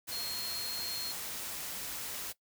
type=tone in noise; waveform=sine; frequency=4244 Hz; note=C8; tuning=24 cents sharp; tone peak=-37 dBFS; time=0.11-1.13 s; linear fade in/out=20 ms; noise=white; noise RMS=-40 dBFS; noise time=0.07-2.33 s; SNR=0 dB; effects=noise-tail reverb RT60 0.1 s tail -18 dB re dry